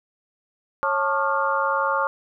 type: tone cluster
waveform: sine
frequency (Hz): 549 / 886 / 1096 / 1197 / 1402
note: C#5 / A5 / C#6 / D6 / F6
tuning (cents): -17 / +12 / -20 / +33 / +6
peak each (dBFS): -26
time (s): 0.83-2.07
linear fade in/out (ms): 0
effects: none